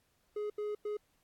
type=tone bursts at uneven times; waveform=triangle; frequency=418.9 Hz; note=G#4; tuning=15 cents sharp; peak=-32 dBFS; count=3; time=0.36-0.5 / 0.58-0.75 / 0.85-0.97 s; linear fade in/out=5 ms; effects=pink hiss -74 dBFS RMS until 1.23 s + AAC 64 kbps